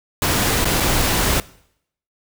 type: noise with dropouts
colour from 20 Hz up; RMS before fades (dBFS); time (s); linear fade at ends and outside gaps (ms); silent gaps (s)
pink; -18; 0.22-1.4; 1; 0.645-0.654 / 0.801-0.804
effects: noise-tail reverb RT60 0.7 s tail -21 dB re dry